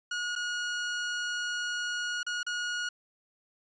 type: tone with dropouts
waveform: sawtooth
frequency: 1446 Hz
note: F#6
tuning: 40 cents flat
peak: -27 dBFS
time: 0.11-2.89 s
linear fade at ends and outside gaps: 5 ms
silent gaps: 0.354-0.36 / 2.231-2.265 / 2.431-2.465 s
effects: resampled to 16000 Hz